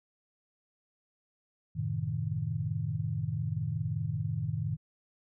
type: chord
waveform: sine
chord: F# diminished seventh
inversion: none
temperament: equal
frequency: 92.5 / 110 / 130.81 / 155.56 Hz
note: F#2 / A2 / C3 / Eb3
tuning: 0 / 0 / 0 / 0 cents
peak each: -39 / -34 / -37 / -34 dBFS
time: 1.75-4.77 s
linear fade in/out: 20 ms
effects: none